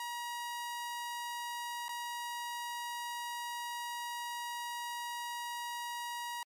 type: tone with dropouts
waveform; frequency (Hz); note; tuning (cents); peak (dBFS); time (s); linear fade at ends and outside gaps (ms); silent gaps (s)
sawtooth; 955; A#5; +42; -34; 0-6.43; 2; 1.883-1.891
effects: MP3 64 kbps